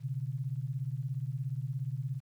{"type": "beating tone pair", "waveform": "sine", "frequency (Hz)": [125.2, 142.2], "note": ["B2", "C#3"], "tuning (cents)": [24, 45], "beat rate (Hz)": 17, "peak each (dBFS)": [-35, -36], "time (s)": [0, 2.21], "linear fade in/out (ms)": 50, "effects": ["11-bit"]}